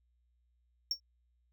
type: tone with exponential decay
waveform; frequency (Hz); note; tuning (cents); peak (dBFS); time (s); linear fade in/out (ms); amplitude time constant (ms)
triangle; 5500; F8; -27; -25; 0.91-1; 2; 18
effects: added 60 Hz sine -70 dBFS peak until 1.52 s